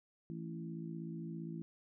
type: harmonic tone with a mistuned harmonic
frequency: 55.5 Hz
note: A1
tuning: 16 cents sharp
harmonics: 3 / 4 / 5 / 6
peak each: -43 / -48 / -52 / -48 dBFS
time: 0.3-1.62 s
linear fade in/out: 0 ms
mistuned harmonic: 3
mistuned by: -17 cents
effects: none